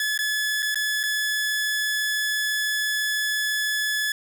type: tone with dropouts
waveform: sawtooth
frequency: 1714 Hz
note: A6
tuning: 46 cents flat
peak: -19 dBFS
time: 0-4.12 s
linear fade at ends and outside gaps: 2 ms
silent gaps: 0.177-0.189 / 0.623-0.627 / 0.745-0.756 / 1.032-1.036 s
effects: none